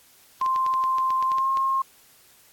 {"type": "tone with pitch glide", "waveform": "sine", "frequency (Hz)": [1046.5, 1070.3], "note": ["C6", "C6"], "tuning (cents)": [0, 39], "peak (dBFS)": -20, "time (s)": [0.41, 1.82], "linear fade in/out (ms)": 5, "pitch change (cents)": 39, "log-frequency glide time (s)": [1.27, 1.48]}
{"type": "clicks", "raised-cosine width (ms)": 0.2, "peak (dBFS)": -21, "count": 12, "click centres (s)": [0.414, 0.462, 0.561, 0.664, 0.739, 0.839, 0.984, 1.105, 1.226, 1.318, 1.384, 1.572]}
{"effects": ["white hiss -55 dBFS RMS until 2.52 s", "AAC 64 kbps"]}